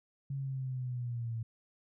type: linear sweep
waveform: sine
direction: down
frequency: 138.8 to 112.5 Hz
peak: -34 dBFS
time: 0.3-1.43 s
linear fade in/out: 5 ms
effects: none